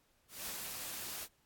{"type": "noise with ADSR envelope", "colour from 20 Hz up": "white", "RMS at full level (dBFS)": -41, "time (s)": [0.28, 1.28], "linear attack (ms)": 190, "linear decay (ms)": 110, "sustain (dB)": -2, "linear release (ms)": 52, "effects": ["pink hiss -73 dBFS RMS until 1.45 s", "AAC 64 kbps"]}